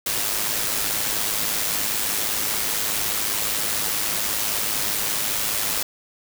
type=noise with amplitude modulation; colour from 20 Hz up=white; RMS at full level=-22 dBFS; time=0.06-5.83 s; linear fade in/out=5 ms; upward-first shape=sine; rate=105 Hz; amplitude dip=45%; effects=none